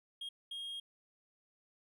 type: tone bursts at uneven times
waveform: triangle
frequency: 3250 Hz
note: G#7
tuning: 38 cents flat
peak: -39 dBFS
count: 2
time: 0.21-0.29 / 0.51-0.8 s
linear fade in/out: 5 ms
effects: none